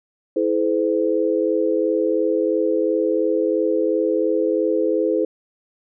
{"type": "tone cluster", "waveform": "sine", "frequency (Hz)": [326.2, 428.1, 511], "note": ["E4", "A4", "C5"], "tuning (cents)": [-18, -47, -41], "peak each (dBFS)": -21, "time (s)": [0.36, 5.25], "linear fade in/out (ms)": 5, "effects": []}